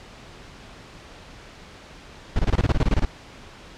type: noise bursts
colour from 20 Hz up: brown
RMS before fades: -18 dBFS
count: 13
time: 2.36-3.051 s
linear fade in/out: 2 ms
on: 31 ms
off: 24 ms
effects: pink hiss -44 dBFS RMS until 3.77 s + low-pass 5000 Hz 12 dB/octave